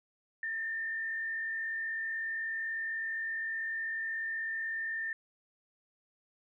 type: tone with frequency modulation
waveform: sine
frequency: 1802 Hz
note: A6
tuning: 41 cents sharp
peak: -33 dBFS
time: 0.43-5.13 s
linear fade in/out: 2 ms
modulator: 43.6 Hz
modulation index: 0.64
effects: none